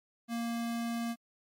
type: tone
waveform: square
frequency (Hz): 233.1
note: A#3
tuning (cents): 0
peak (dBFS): -33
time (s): 0.28-1.16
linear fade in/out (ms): 50
effects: MP3 64 kbps